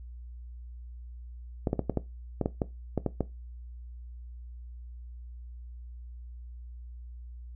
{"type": "clicks", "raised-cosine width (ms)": 2, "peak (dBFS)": -13, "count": 11, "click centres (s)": [1.672, 1.731, 1.793, 1.897, 1.973, 2.413, 2.459, 2.618, 2.977, 3.063, 3.207], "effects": ["noise-tail reverb RT60 0.2 s tail -17 dB re dry", "added 60 Hz sine -41 dBFS peak until 7.55 s"]}